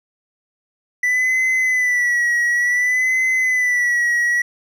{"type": "tone with vibrato", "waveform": "triangle", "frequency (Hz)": 1975.5, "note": "B6", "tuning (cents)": 0, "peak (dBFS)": -13, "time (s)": [1.03, 4.42], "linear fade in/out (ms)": 5, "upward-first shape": "sine", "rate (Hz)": 0.56, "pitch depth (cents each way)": 58, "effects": []}